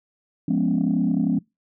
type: chord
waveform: sine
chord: C# dominant seventh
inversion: first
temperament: equal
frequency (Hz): 174.61 / 207.7 / 246.9 / 277.2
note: E#3 / G#3 / B3 / C#4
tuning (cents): 0 / 0 / 0 / 0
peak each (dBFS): -23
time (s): 0.48-1.39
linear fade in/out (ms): 5
effects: noise-tail reverb RT60 0.2 s tail -23 dB re dry + tanh soft clip ceiling -12 dBFS